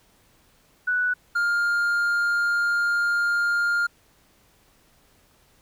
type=tone pair in turn; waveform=sine / triangle; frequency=1480 / 1406.2 Hz; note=F#6 / F6; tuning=0 / +11 cents; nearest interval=minor second; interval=89 cents; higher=first; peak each=-20 / -18 dBFS; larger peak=second; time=0.87-1.14 / 1.35-3.87 s; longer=second; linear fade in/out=10 ms; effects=pink hiss -60 dBFS RMS until 5.61 s